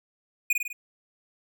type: tone with echo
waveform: square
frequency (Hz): 2463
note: D#7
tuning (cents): -18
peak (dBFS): -20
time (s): 0.5-0.53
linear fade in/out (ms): 5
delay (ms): 50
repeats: 4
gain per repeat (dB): -4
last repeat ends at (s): 0.73
effects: none